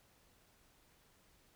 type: silence
effects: pink hiss -69 dBFS RMS until 1.55 s